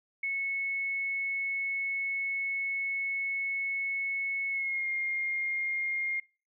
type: tone with pitch glide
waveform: sine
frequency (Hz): 2200 to 2126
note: C#7 to C7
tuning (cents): -14 to +27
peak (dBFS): -29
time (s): 0.23-6.2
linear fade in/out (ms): 5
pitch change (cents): -59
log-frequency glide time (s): 4.5-4.88
effects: noise-tail reverb RT60 0.4 s tail -25 dB re dry